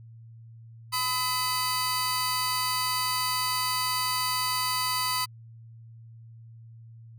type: tone cluster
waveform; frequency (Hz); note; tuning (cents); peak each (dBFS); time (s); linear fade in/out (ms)
sawtooth; 1005 / 1274 / 4631; B5 / D#6 / D8; +30 / +41 / -25; -25 / -30 / -27; 0.92-5.26; 20
effects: added 114 Hz sine -45 dBFS peak until 7.18 s